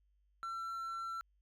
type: tone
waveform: triangle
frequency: 1349 Hz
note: E6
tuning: 40 cents sharp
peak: -37 dBFS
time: 0.43-1.21 s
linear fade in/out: 0 ms
effects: added 50 Hz sine -70 dBFS peak until 1.41 s